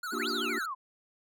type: tone with vibrato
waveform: square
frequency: 1375 Hz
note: F6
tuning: 27 cents flat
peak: -35 dBFS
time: 0.03-0.66 s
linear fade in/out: 5 ms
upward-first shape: sine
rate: 13 Hz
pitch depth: 130 cents each way
type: chord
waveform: triangle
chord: G minor seventh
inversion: first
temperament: equal with one note detuned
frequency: 233.1 / 293.7 / 354.9 / 392 Hz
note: Bb3 / D4 / F4 / G4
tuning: 0 / 0 / +28 / 0 cents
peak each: -37 dBFS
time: 0.12-0.59 s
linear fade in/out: 10 ms
type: exponential two-way sweep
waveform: sine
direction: up then down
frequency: 987.8 to 4908 to 987.8 Hz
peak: -33 dBFS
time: 0.16-0.75 s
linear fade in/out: 20 ms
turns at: 0.29 s
effects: none